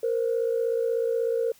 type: tone pair together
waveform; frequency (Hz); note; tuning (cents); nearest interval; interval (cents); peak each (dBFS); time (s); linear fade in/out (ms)
sine; 462.6 / 519; A#4 / C5; -13 / -14; major second; 199; -23 / -28; 0.03-1.52; 5
effects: tanh soft clip ceiling -16 dBFS + white hiss -57 dBFS RMS until 1.59 s